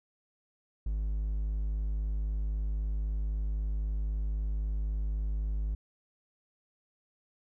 triangle tone, 51.91 Hz, G#1, in tune, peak -27 dBFS, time 0.86-5.75 s, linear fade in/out 5 ms, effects none

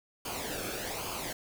pink noise with flanger, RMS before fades -37 dBFS, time 0.25-1.33 s, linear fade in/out 5 ms, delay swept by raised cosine 0.52 to 1.04 ms, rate 1.2 Hz, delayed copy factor -0.65, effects none

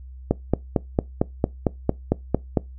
click train, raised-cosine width 2 ms, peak -4 dBFS, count 11, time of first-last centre 0.31-2.572 s, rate 4.42 Hz, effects noise-tail reverb RT60 0.2 s tail -22 dB re dry + added 64 Hz sine -37 dBFS peak until 2.78 s

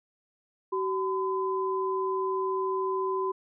sine tone pair together, 380.1 / 1014 Hz, F#4 / B5, +47 / +45 cents, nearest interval octave + perfect fourth, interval 1698 cents, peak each -28 / -30 dBFS, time 0.72-3.32 s, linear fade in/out 10 ms, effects none

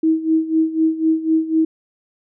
sine tone with tremolo, 320 Hz, D#4, 49 cents sharp, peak -11 dBFS, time 0.03-1.65 s, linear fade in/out 5 ms, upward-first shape sine, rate 4 Hz, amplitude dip 80%, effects none

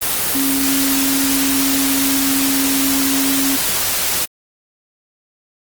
sine tone in noise, 272.4 Hz, C#4, 30 cents flat, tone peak -17 dBFS, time 0.34-3.57 s, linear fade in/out 20 ms, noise white, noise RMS -18 dBFS, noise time 0.01-4.26 s, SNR -2 dB, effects Opus 24 kbps

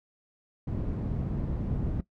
white low-pass noise, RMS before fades -31 dBFS, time 0.67-2.01 s, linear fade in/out 5 ms, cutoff 160 Hz, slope 12 dB/octave, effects noise-tail reverb RT60 0.1 s tail -17 dB re dry

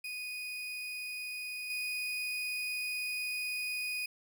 35% pulse tone with level steps, 2482 Hz, D#7, 5 cents flat, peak -36 / -32 dBFS, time 0.04-4.06 s, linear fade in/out 5 ms, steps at 1.7 s, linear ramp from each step 2 ms, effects none

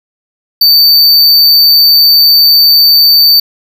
square tone, 4576 Hz, D8, 46 cents flat, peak -3 dBFS, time 0.61-3.4 s, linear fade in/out 5 ms, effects none

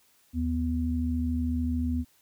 sine tone pair together, 77.77 / 246.9 Hz, D#2 / B3, 0 / 0 cents, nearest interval octave + minor sixth, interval 2000 cents, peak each -28 dBFS, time 0.33-2.05 s, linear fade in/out 50 ms, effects white hiss -64 dBFS RMS until 2.21 s

